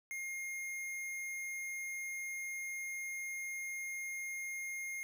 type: tone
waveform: square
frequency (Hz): 2132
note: C7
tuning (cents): +32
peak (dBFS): -40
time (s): 0.11-5.03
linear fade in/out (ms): 0
effects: none